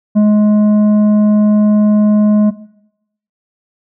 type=tone with tanh clipping; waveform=sine; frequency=210.3 Hz; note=G#3; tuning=22 cents sharp; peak=-7 dBFS; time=0.15-2.51 s; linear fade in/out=20 ms; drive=7 dB; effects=noise-tail reverb RT60 0.8 s tail -18 dB re dry